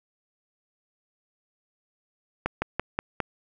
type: slowing click train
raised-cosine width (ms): 0.5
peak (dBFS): -10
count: 5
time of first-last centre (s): 2.46-3.203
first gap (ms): 160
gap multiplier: 1.1
effects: none